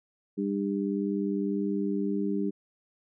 harmonic tone, 99.8 Hz, G2, 32 cents sharp, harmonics 2 / 3 / 4, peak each -29 / -31 / -33 dBFS, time 0.37-2.51 s, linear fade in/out 20 ms, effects none

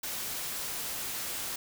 white noise, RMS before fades -36 dBFS, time 0.03-1.56 s, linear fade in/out 5 ms, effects none

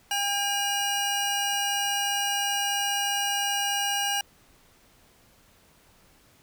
25% pulse tone pair together, 805 / 2869 Hz, G5 / F7, +46 / +46 cents, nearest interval octave + minor seventh, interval 2200 cents, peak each -24 dBFS, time 0.11-4.21 s, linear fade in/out 2 ms, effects pink hiss -59 dBFS RMS until 6.42 s

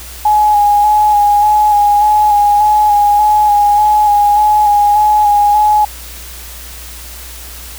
sine tone with vibrato, 834 Hz, G#5, 7 cents sharp, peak -6 dBFS, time 0.25-5.85 s, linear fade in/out 5 ms, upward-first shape square, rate 1.7 Hz, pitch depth 20 cents each way, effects added 60 Hz sine -31 dBFS peak until 7.78 s + white hiss -31 dBFS RMS until 7.78 s

